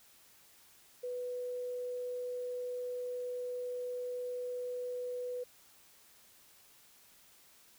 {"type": "tone", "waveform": "sine", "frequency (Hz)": 495, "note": "B4", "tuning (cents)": 4, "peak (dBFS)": -36, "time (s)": [1.03, 5.44], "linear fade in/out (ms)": 10, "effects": ["white hiss -62 dBFS RMS until 7.78 s"]}